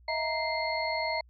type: tone cluster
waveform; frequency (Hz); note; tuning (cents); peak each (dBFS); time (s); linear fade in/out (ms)
sine; 637 / 677 / 933 / 2090 / 4324; D#5 / E5 / A#5 / C7 / C#8; +41 / +46 / +1 / -2 / -44; -33 / -39 / -33 / -33 / -36; 0.08-1.21; 5
effects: added 60 Hz sine -54 dBFS peak until 1.29 s + MP3 96 kbps